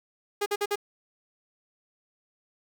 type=tone bursts; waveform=sawtooth; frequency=410 Hz; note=G#4; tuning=22 cents flat; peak=-21 dBFS; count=4; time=0.41-0.758 s; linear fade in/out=10 ms; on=51 ms; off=48 ms; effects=8-bit